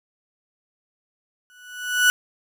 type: tone with exponential growth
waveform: 35% pulse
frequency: 1478 Hz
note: F#6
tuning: 2 cents flat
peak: -10 dBFS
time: 1.5-2.1 s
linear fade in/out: 0 ms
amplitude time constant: 130 ms
effects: none

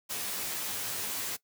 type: noise with comb filter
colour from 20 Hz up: white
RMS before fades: -35 dBFS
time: 0.09-1.37 s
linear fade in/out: 20 ms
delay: 13 ms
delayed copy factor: -0.7
effects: noise-tail reverb RT60 0.1 s tail -19 dB re dry + high-pass 80 Hz 12 dB/octave

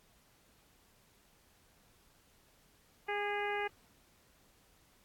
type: harmonic tone with a mistuned harmonic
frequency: 410.7 Hz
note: G#4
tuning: 19 cents flat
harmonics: 1 / 2 / 3 / 4 / 5 / 6 / 7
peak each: -38 / -38 / -46 / -41 / -41 / -45 / -50 dBFS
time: 3.08-3.68 s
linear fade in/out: 10 ms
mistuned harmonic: 3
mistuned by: -25 cents
effects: pink hiss -67 dBFS RMS until 5.04 s + AAC 64 kbps

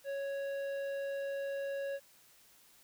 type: tone with tanh clipping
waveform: sine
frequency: 554.4 Hz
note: C#5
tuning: in tune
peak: -37 dBFS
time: 0.04-2 s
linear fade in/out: 50 ms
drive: 11 dB
effects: white hiss -63 dBFS RMS until 2.83 s

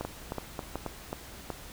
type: two click trains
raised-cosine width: 1 ms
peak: -19 / -19 dBFS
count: 5 / 4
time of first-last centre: 0.01-1.503 / 0.05-0.863 s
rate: 2.68 / 3.69 Hz
effects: added 60 Hz sine -51 dBFS peak until 1.72 s + pink hiss -47 dBFS RMS until 1.72 s

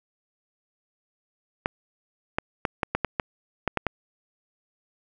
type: clicks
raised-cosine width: 0.5 ms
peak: -8 dBFS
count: 10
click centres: 1.659 / 2.385 / 2.652 / 2.832 / 2.95 / 3.047 / 3.198 / 3.677 / 3.773 / 3.867 s
effects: none

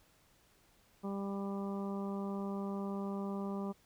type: harmonic tone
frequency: 198 Hz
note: G3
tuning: 18 cents sharp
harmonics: 1 / 2 / 3 / 4 / 5 / 6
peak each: -37 / -43 / -48 / -50 / -50 / -51 dBFS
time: 1.03-3.73 s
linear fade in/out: 20 ms
effects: pink hiss -68 dBFS RMS until 3.85 s

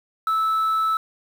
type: tone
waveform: sine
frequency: 1310 Hz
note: E6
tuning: 11 cents flat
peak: -16 dBFS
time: 0.27-0.97 s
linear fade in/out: 2 ms
effects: tanh soft clip ceiling -17 dBFS + 7-bit

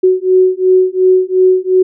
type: beating tone pair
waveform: sine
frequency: 370 / 372.8 Hz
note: F#4 / F#4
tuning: 0 / +13 cents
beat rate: 2.8 Hz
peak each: -10 dBFS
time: 0.03-1.83 s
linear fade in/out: 10 ms
effects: none

